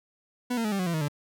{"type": "tone with pitch steps", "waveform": "40% pulse", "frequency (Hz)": [246.8, 228.9, 212.4, 197.02, 182.77, 169.55, 157.28, 145.9], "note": ["B3", "A#3", "G#3", "G3", "F#3", "E3", "D#3", "D3"], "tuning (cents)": [-1, -31, 39, 9, -21, 49, 19, -11], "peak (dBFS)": -25, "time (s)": [0.5, 1.084], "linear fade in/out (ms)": 10, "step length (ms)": 73, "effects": []}